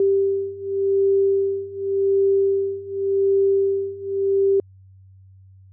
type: beating tone pair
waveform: sine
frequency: 392 / 392.88 Hz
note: G4 / G4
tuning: 0 / +4 cents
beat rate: 0.88 Hz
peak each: -21 / -19 dBFS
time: 0-4.6 s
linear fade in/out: 2 ms
effects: added 95 Hz sine -45 dBFS peak until 5.72 s